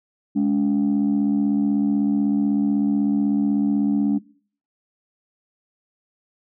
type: tone pair together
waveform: sine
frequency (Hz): 208.8 / 284.9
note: G#3 / C#4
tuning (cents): +10 / +48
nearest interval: perfect fourth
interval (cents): 538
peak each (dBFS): -18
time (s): 0.35-4.19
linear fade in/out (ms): 20
effects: noise-tail reverb RT60 0.5 s tail -22 dB re dry + tanh soft clip ceiling -13 dBFS